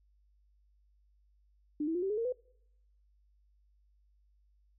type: tone with pitch steps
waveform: sine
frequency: 298.1 / 325.1 / 354.5 / 386.6 / 421.6 / 459.7 / 501.3 Hz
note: D4 / E4 / F4 / G4 / G#4 / A#4 / B4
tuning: +26 / -24 / +26 / -24 / +26 / -24 / +26 cents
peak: -30 dBFS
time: 1.8-2.325 s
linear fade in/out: 5 ms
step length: 75 ms
effects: noise-tail reverb RT60 0.8 s tail -26 dB re dry + added 50 Hz sine -65 dBFS peak until 4.78 s